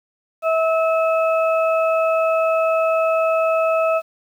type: harmonic tone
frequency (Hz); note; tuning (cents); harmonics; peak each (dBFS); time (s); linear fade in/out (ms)
648; E5; -30; 1 / 2 / 4; -16 / -22 / -28; 0.42-4.02; 50
effects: 8-bit